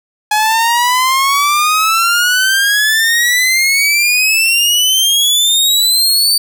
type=exponential sweep; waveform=sawtooth; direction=up; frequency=839 to 4619 Hz; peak=-6 dBFS; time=0.31-6.38 s; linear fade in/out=5 ms; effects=none